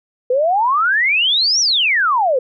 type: exponential two-way sweep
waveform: sine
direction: up then down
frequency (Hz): 483.1 to 5920 to 483.1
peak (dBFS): -12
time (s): 0.3-2.39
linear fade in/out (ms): 5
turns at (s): 1.6
effects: none